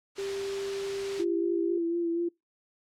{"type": "noise", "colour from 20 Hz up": "white", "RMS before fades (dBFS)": -38, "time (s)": [0.15, 1.25], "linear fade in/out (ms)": 50}
{"type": "tone", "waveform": "sine", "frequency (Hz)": 394.3, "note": "G4", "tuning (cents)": 10, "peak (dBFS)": -31, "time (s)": [0.18, 1.78], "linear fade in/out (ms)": 5}
{"type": "tone with vibrato", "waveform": "sine", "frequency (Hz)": 339.6, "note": "F4", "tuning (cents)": -48, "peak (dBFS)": -26, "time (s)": [1.19, 2.29], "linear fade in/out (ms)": 10, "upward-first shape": "sine", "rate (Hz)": 4.1, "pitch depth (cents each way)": 26}
{"effects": ["noise-tail reverb RT60 0.2 s tail -25 dB re dry", "low-pass 5000 Hz 12 dB/octave"]}